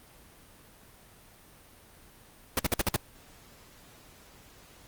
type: noise bursts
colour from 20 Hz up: pink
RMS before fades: -25 dBFS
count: 6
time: 2.57-2.962 s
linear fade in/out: 2 ms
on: 22 ms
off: 52 ms
effects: pink hiss -55 dBFS RMS until 4.87 s + Opus 32 kbps